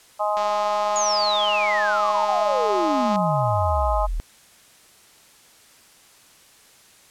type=harmonic tone; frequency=208.9 Hz; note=G#3; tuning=10 cents sharp; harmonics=3 / 4 / 5 / 6; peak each=-24 / -24 / -27 / -29 dBFS; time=0.19-4.07 s; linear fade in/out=20 ms
type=click train; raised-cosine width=0.2 ms; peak=-18 dBFS; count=570; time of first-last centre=0.37-3.159 s; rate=204 Hz
type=exponential sweep; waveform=sine; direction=down; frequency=6930 to 36.71 Hz; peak=-22 dBFS; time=0.96-4.2 s; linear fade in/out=0 ms
effects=white hiss -52 dBFS RMS until 7.1 s + low-pass 11000 Hz 12 dB/octave